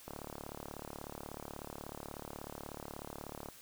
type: click train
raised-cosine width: 1 ms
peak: -29 dBFS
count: 125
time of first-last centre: 0.08-3.487 s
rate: 36.4 Hz
effects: white hiss -56 dBFS RMS until 3.61 s